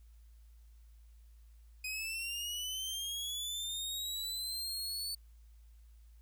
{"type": "linear sweep", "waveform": "sawtooth", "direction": "up", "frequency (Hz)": [2500, 4495], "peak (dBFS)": -34, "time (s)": [1.84, 5.15], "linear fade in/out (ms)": 5, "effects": ["added 56 Hz sine -55 dBFS peak until 6.21 s", "white hiss -75 dBFS RMS until 6.21 s"]}